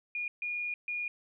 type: tone bursts at uneven times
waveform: sine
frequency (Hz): 2435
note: D#7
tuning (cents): -38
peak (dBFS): -32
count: 3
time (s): 0.15-0.28 / 0.42-0.74 / 0.88-1.08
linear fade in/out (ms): 2
effects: none